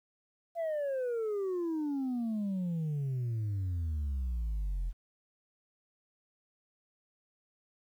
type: exponential sweep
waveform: sine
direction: down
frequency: 687 to 40.98 Hz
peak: -28 dBFS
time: 0.55-4.93 s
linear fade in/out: 50 ms
effects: tanh soft clip ceiling -30 dBFS + 11-bit